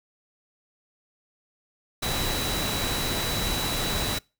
sine tone in noise, 3931 Hz, B7, 9 cents flat, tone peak -32 dBFS, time 2.02-4.19 s, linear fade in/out 10 ms, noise pink, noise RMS -28 dBFS, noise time 2.02-4.19 s, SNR -7 dB, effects noise-tail reverb RT60 0.3 s tail -26 dB re dry

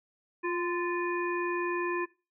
harmonic tone with a mistuned harmonic, 351.1 Hz, F4, 9 cents sharp, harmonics 1 / 3 / 5 / 7, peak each -30 / -35 / -37 / -38 dBFS, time 0.43-2.06 s, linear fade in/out 20 ms, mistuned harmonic 3, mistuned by -35 cents, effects noise-tail reverb RT60 0.3 s tail -19 dB re dry

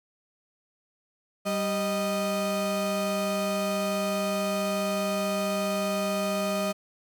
35% pulse tone pair together, 195.29 / 620 Hz, G3 / D#5, -6 / -6 cents, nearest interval octave + minor sixth, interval 2000 cents, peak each -28 / -26 dBFS, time 1.45-6.73 s, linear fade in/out 20 ms, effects none

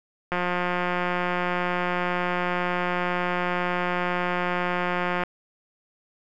click train, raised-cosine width 0.5 ms, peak -11 dBFS, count 876, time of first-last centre 0.32-5.236 s, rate 178 Hz, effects none

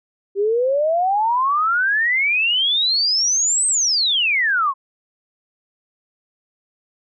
sine exponential two-way sweep, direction up then down, 387.6 to 8372 to 1038 Hz, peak -15 dBFS, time 0.35-4.74 s, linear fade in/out 50 ms, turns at 3.67 s, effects none

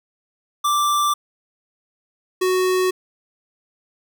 square tone pair in turn, 1174.7 / 370 Hz, D6 / F#4, 0 / 0 cents, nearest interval octave + minor sixth, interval 2000 cents, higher first, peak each -17 dBFS, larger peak neither, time 0.64-1.14 / 2.41-2.91 s, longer neither, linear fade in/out 10 ms, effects none

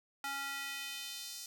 square tone with high-pass filter sweep, 277.2 Hz, C#4, in tune, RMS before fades -42 dBFS, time 0.24-1.46 s, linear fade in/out 2 ms, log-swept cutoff 1100 to 5500 Hz, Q 1.5, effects none

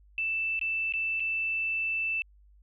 sine tone with dropouts, 2650 Hz, E7, 9 cents sharp, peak -27 dBFS, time 0.18-2.22 s, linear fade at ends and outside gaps 1 ms, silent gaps 0.593-0.613 / 0.924-0.937 / 1.198-1.203 s, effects added 50 Hz sine -55 dBFS peak until 2.62 s

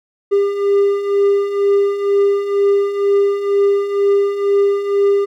triangle beating tone pair, 399.4 / 401.5 Hz, G4 / G4, +32 / +41 cents, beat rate 2.1 Hz, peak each -17 / -11 dBFS, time 0.31-5.26 s, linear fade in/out 20 ms, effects none

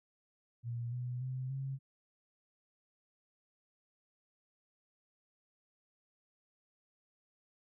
sine tone with pitch steps, 118.5 / 123.75 / 129.23 / 134.95 Hz, A#2 / B2 / C3 / C#3, +29 / +4 / -21 / -46 cents, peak -36 dBFS, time 0.63-1.79 s, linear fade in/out 50 ms, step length 290 ms, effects none

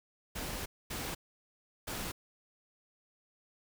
pink noise bursts at uneven times, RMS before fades -39 dBFS, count 3, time 0.35-0.66 / 0.9-1.15 / 1.87-2.12 s, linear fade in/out 10 ms, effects none

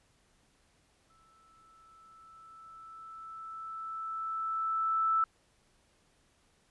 sine tone with exponential growth, 1318.5 Hz, E6, in tune, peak -24 dBFS, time 1.1-5.24 s, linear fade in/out 2 ms, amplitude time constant 900 ms, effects pink hiss -69 dBFS RMS until 6.7 s + resampled to 24000 Hz

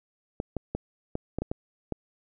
clicks, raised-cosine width 2 ms, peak -16 dBFS, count 8, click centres 0.401 / 0.567 / 0.75 / 1.154 / 1.386 / 1.42 / 1.515 / 1.923 s, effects none

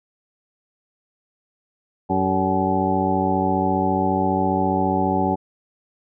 harmonic tone with a mistuned harmonic, 94.7 Hz, F#2, 41 cents sharp, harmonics 1 / 2 / 3 / 4 / 5 / 6 / 8 / 9, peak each -29 / -24 / -25 / -26 / -32 / -29 / -24 / -24 dBFS, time 2.09-5.36 s, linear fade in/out 20 ms, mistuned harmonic 5, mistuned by -91 cents, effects none

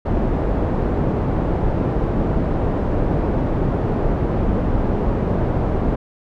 pink low-pass noise, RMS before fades -19 dBFS, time 0.05-5.96 s, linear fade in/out 10 ms, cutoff 640 Hz, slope 12 dB/octave, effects none

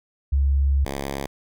sine / 5% pulse tone pair in turn, 69.1 / 69.1 Hz, C#2 / C#2, -5 / -5 cents, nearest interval unison, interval 0 cents, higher neither, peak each -16 dBFS, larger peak neither, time 0.32-0.85 / 0.85-1.27 s, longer first, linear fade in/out 10 ms, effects none

